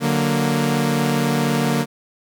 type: chord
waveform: sawtooth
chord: D augmented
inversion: none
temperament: equal with one note detuned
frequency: 147.34 / 185 / 233.1 Hz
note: D3 / F#3 / A#3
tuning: +6 / 0 / 0 cents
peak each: -17 / -21 / -16 dBFS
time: 0-1.86 s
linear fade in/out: 50 ms
effects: none